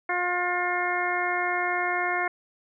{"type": "harmonic tone", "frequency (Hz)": 356.1, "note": "F4", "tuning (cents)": 34, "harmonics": [1, 2, 3, 4, 5, 6], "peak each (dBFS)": [-33, -29, -32, -32, -31, -30], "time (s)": [0.09, 2.28], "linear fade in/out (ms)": 5, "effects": []}